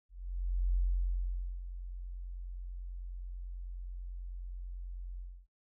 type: tone with ADSR envelope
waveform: sine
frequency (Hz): 44.61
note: F1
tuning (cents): +38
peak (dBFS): -26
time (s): 0.09-5.47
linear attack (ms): 660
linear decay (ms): 860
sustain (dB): -13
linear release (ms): 280
effects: noise-tail reverb RT60 0.1 s tail -25 dB re dry